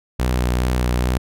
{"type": "tone with vibrato", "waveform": "sawtooth", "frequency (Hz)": 61.74, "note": "B1", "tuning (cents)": 0, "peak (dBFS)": -13, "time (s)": [0.19, 1.18], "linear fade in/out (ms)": 10, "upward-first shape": "sine", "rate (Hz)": 2.4, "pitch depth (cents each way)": 22, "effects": []}